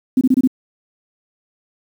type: tone bursts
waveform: sine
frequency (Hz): 258.1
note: C4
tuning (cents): -23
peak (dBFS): -9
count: 5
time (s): 0.17-0.475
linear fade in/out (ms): 5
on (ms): 41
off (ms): 25
effects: 7-bit